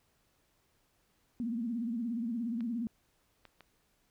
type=tone with vibrato; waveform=sine; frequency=233.1 Hz; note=A#3; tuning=in tune; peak=-32 dBFS; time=1.4-2.87 s; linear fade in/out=0 ms; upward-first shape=sine; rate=17 Hz; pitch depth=110 cents each way
type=clicks; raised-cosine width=0.3 ms; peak=-36 dBFS; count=3; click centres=2.607 / 3.453 / 3.607 s
effects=pink hiss -73 dBFS RMS until 4.1 s

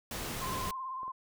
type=noise; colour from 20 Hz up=pink; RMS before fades=-38 dBFS; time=0.11-0.71 s; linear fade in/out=2 ms
type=tone with vibrato; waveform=sine; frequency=1045 Hz; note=C6; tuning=2 cents flat; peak=-36 dBFS; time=0.41-1.12 s; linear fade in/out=10 ms; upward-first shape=sine; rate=18 Hz; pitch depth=44 cents each way
type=clicks; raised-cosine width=1 ms; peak=-37 / -39 dBFS; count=2; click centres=1.032 / 1.08 s
effects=none

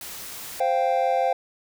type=noise; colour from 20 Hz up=white; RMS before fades=-37 dBFS; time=0.01-0.6 s; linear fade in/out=2 ms
type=chord; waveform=triangle; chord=C suspended fourth; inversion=none; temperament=equal; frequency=523.3 / 698.5 / 784 Hz; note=C5 / F5 / G5; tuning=0 / 0 / 0 cents; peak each=-22 dBFS; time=0.6-1.33 s; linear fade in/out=5 ms
effects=none

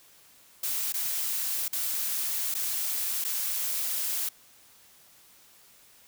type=noise with dropouts; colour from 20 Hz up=blue; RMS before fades=-30 dBFS; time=0.63-4.29 s; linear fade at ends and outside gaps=5 ms; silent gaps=0.924-0.939 / 1.681-1.728 / 2.542-2.549 / 3.242-3.248 s; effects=white hiss -57 dBFS RMS until 6.07 s

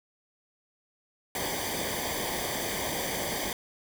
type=noise with comb filter; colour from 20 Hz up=pink; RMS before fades=-32 dBFS; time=1.35-3.53 s; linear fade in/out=2 ms; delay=0.74 ms; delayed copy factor=-0.8; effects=none

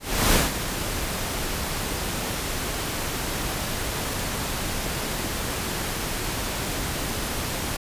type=noise with ADSR envelope; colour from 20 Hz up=pink; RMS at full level=-18 dBFS; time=0-7.77 s; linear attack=330 ms; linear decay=180 ms; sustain=-10 dB; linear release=9 ms; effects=resampled to 32000 Hz

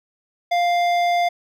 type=tone with hard clipping; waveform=sine; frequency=699 Hz; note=F5; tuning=1 cent sharp; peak=-18 dBFS; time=0.51-1.29 s; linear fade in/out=10 ms; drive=12 dB; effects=none

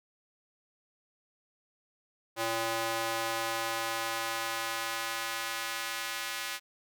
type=tone with high-pass filter sweep; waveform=square; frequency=113.8 Hz; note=A#2; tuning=41 cents flat; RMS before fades=-34 dBFS; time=2.36-6.6 s; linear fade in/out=50 ms; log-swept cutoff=560 to 1800 Hz; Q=0.87; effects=none

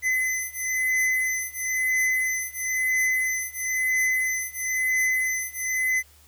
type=beating tone pair; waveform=square; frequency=2030 / 2031 Hz; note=B6 / B6; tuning=+47 / +48 cents; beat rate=1 Hz; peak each=-26 / -27 dBFS; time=0.02-6.03 s; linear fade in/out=50 ms; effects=added 73 Hz sine -55 dBFS peak until 6.27 s + white hiss -56 dBFS RMS until 6.27 s

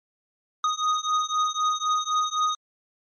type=beating tone pair; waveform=square; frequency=1243 / 1246.9 Hz; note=D#6 / D#6; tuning=-2 / +3 cents; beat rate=3.9 Hz; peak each=-26 dBFS; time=0.64-2.55 s; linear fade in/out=2 ms; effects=MP3 32 kbps

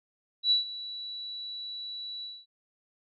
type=tone with ADSR envelope; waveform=sine; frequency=3935 Hz; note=B7; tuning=7 cents flat; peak=-19 dBFS; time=0.43-2.46 s; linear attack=80 ms; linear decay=130 ms; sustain=-17 dB; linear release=230 ms; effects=none

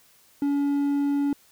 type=tone; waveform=triangle; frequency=283.9 Hz; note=C#4; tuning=41 cents sharp; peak=-19 dBFS; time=0.42-1.33 s; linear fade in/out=2 ms; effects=white hiss -58 dBFS RMS until 1.51 s

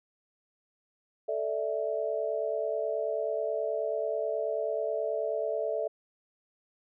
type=chord; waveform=sine; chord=A suspended fourth; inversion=none; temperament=equal with one note detuned; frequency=440 / 587.3 / 656.6 Hz; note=A4 / D5 / E5; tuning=0 / 0 / -7 cents; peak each=-33 / -33 / -32 dBFS; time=1.28-5.88 s; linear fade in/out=10 ms; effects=none

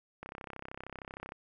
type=click train; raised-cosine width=0.5 ms; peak=-27 dBFS; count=37; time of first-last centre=0.23-1.321 s; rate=33 Hz; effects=none

